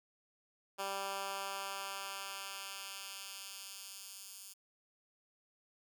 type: tone with high-pass filter sweep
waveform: 10% pulse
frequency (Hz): 196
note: G3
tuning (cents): 0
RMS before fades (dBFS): -44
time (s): 0.78-4.54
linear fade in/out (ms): 20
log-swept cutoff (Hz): 560 to 6900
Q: 0.71
effects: none